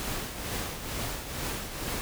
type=noise with tremolo; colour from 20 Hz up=pink; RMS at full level=-32 dBFS; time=0-2.01 s; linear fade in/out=0 ms; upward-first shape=triangle; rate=2.2 Hz; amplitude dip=60%; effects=none